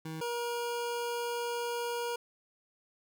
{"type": "tone pair in turn", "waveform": "25% pulse", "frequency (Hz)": [159.4, 475.5], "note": ["D#3", "A#4"], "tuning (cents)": [42, 34], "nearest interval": "octave + perfect fifth", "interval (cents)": 1892, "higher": "second", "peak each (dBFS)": [-34, -29], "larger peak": "second", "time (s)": [[0.05, 0.21], [0.21, 2.16]], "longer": "second", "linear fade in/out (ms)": 5, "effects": []}